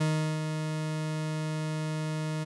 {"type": "tone with ADSR envelope", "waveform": "40% pulse", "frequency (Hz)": 155.56, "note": "D#3", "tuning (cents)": 0, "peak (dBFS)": -23, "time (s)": [0, 2.45], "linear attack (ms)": 11, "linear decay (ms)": 380, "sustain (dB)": -6, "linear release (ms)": 22, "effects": ["resampled to 24000 Hz"]}